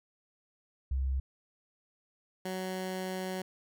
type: tone pair in turn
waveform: sine / 15% pulse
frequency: 66.3 / 186.44 Hz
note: C2 / F#3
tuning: +23 / +13 cents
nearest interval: octave + tritone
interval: 1790 cents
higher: second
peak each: -28 dBFS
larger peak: neither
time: 0.91-1.2 / 2.45-3.42 s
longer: second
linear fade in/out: 5 ms
effects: none